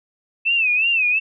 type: tone with vibrato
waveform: sine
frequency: 2609 Hz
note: E7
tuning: 18 cents flat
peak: -15 dBFS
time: 0.45-1.2 s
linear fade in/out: 20 ms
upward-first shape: sine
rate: 2.8 Hz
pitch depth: 120 cents each way
effects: none